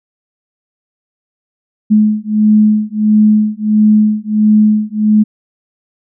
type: beating tone pair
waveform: sine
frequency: 212.4 / 213.9 Hz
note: G#3 / A3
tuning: +39 / -49 cents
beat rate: 1.5 Hz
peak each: -10 dBFS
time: 1.9-5.24 s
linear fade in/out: 20 ms
effects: none